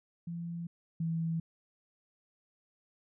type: tone pair in turn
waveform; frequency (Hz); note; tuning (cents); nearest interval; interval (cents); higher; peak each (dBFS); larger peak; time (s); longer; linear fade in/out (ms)
sine; 169.8 / 164.21; F3 / E3; -48 / -6; minor second; 58; first; -36 / -30; second; 0.27-0.67 / 1-1.4; neither; 5
effects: none